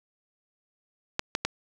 clicks, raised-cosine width 0.2 ms, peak -8 dBFS, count 3, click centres 1.194 / 1.351 / 1.45 s, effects none

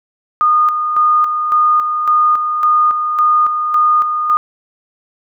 sine tone with tremolo, 1225 Hz, D#6, 27 cents flat, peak -8 dBFS, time 0.41-4.37 s, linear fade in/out 0 ms, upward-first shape square, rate 1.8 Hz, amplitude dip 50%, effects none

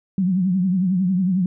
sine tone with vibrato, 185 Hz, F#3, in tune, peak -16 dBFS, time 0.18-1.46 s, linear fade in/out 2 ms, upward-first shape triangle, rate 11 Hz, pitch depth 120 cents each way, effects none

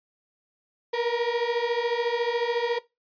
35% pulse beating tone pair, 466.2 / 480.2 Hz, A#4 / B4, 0 / -49 cents, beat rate 14 Hz, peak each -25 dBFS, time 0.93-2.79 s, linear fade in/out 10 ms, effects noise-tail reverb RT60 0.2 s tail -18 dB re dry + resampled to 11025 Hz

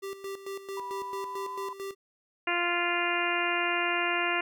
square tone with tremolo, 392 Hz, G4, in tune, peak -35 dBFS, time 0.02-1.95 s, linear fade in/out 20 ms, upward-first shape square, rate 4.5 Hz, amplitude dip 70%
sine tone with pitch glide, 982 to 1009.6 Hz, B5 to B5, -10 to +38 cents, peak -35 dBFS, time 0.77-1.73 s, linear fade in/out 2 ms, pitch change +48 cents, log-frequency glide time 0.9-1.54 s
harmonic tone, 348 Hz, F4, 6 cents flat, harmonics 1 / 2 / 3 / 4 / 5 / 6 / 7 / 8, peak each -34 / -34 / -34 / -34 / -34 / -34 / -34 / -34 dBFS, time 2.47-4.41 s, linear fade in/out 5 ms
effects none

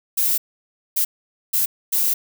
violet noise bursts at uneven times, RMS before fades -19 dBFS, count 4, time 0.17-0.38 / 0.96-1.05 / 1.53-1.66 / 1.92-2.14 s, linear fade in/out 10 ms, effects none

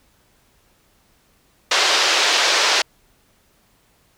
white band-pass noise, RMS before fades -17 dBFS, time 1.71-2.82 s, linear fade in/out 5 ms, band 410 to 5300 Hz, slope 24 dB/octave, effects pink hiss -59 dBFS RMS until 4.17 s

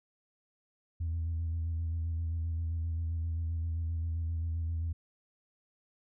sine tone with vibrato, 82.41 Hz, E2, in tune, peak -29 dBFS, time 1-4.93 s, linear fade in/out 10 ms, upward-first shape square, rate 7.6 Hz, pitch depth 26 cents each way, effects tanh soft clip ceiling -28 dBFS

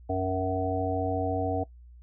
harmonic tone with a mistuned harmonic, 93.6 Hz, F#2, 20 cents sharp, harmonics 1 / 3 / 5 / 7 / 8, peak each -32 / -32 / -32 / -32 / -32 dBFS, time 0.09-1.64 s, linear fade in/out 10 ms, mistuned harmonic 1, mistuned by -21 cents, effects noise-tail reverb RT60 0.1 s tail -21 dB re dry + added 60 Hz sine -47 dBFS peak until 2.02 s

